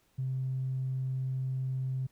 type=tone with tanh clipping; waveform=triangle; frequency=130.81 Hz; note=C3; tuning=in tune; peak=-30 dBFS; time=0.18-2.07 s; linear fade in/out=10 ms; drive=4 dB; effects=pink hiss -70 dBFS RMS until 2.11 s